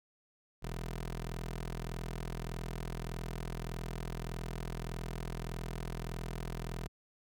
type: tone with notch filter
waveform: 15% pulse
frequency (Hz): 41.67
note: E1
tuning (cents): +19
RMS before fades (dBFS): -40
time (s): 0.62-6.88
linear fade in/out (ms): 20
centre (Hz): 87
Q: 1.7
effects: none